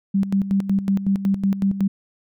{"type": "tone with tremolo", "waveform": "sine", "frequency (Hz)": 196, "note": "G3", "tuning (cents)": 0, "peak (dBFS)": -15, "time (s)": [0.14, 1.88], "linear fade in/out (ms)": 10, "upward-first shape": "square", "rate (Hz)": 5.4, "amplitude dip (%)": 70, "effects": []}